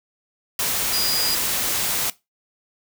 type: tone in noise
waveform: sine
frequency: 4891 Hz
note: D#8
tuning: 31 cents flat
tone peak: -23 dBFS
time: 0.93-1.35 s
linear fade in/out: 2 ms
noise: white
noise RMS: -23 dBFS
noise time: 0.59-2.1 s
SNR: -3 dB
effects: noise-tail reverb RT60 0.2 s tail -18 dB re dry